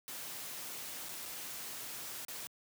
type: noise with dropouts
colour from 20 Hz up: white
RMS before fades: -44 dBFS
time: 0.08-2.47 s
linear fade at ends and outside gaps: 0 ms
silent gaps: 1.087-1.092 / 1.255-1.259 / 2.249-2.283 s
effects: high-pass 100 Hz 12 dB/octave